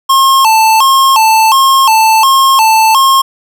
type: tone with vibrato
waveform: square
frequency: 974 Hz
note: B5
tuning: 24 cents flat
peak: -5 dBFS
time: 0.09-3.22 s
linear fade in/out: 10 ms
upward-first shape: square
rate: 1.4 Hz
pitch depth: 170 cents each way
effects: 7-bit